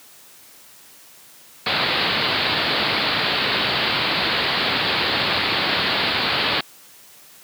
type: low-pass noise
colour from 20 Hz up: white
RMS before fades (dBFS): -21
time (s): 1.66-6.61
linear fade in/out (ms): 5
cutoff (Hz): 4600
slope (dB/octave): 96
effects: white hiss -47 dBFS RMS until 7.43 s + high-pass 100 Hz 12 dB/octave